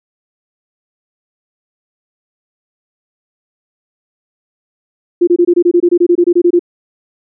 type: tone bursts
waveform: sine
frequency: 349.2 Hz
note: F4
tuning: in tune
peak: -5 dBFS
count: 16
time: 5.21-6.594 s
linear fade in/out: 10 ms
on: 64 ms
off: 24 ms
effects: none